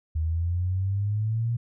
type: exponential sweep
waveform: sine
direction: up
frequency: 77.78 to 119.4 Hz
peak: -23 dBFS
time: 0.15-1.57 s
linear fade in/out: 10 ms
effects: none